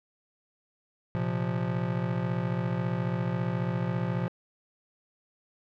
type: chord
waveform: square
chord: Bb suspended second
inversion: none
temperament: just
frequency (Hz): 116.54 / 131.11 / 174.81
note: Bb2 / C3 / F3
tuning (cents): 0 / +4 / +2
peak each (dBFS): -33 / -34 / -31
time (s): 1.15-4.28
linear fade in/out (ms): 0
effects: low-pass 2000 Hz 12 dB/octave